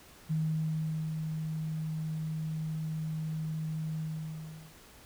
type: tone with ADSR envelope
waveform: sine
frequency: 157.5 Hz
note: D#3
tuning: 21 cents sharp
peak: -27 dBFS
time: 0.29-4.75 s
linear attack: 21 ms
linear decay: 800 ms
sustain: -5 dB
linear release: 760 ms
effects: pink hiss -55 dBFS RMS until 5.05 s